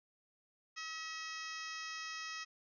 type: harmonic tone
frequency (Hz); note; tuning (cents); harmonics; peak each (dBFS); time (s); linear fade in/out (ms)
641; E5; -49; 2 / 3 / 4 / 5 / 6 / 7 / 8 / 9 / 10; -48 / -47 / -49 / -54 / -56 / -58 / -49 / -55 / -55; 0.76-2.45; 20
effects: none